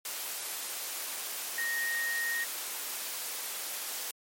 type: tone in noise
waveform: sine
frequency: 1864.7 Hz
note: A#6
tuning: in tune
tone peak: -30 dBFS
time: 1.58-2.44 s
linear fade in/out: 2 ms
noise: white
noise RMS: -37 dBFS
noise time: 0.05-4.11 s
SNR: +4 dB
effects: high-pass 400 Hz 12 dB/octave + MP3 64 kbps